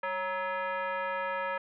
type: tone with frequency modulation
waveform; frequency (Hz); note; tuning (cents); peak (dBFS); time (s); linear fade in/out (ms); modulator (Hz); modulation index
sine; 196; G3; 0; -30; 0.03-1.58; 5; 746; 2.3
effects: none